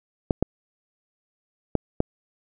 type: clicks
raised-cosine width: 2 ms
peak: -6 dBFS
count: 4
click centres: 0.308 / 0.426 / 1.753 / 2.004 s
effects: none